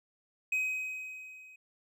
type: tone with level ramp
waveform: triangle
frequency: 2525 Hz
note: D#7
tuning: 25 cents sharp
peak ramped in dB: -25 to -50 dBFS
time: 0.52-1.56 s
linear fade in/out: 5 ms
effects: none